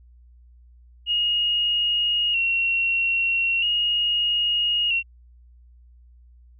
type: tone with vibrato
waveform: sine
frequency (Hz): 2800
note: F7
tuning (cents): +4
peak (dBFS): -19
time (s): 1.06-5.03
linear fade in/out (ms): 50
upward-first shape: square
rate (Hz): 0.39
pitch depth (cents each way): 42
effects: added 60 Hz sine -48 dBFS peak until 6.59 s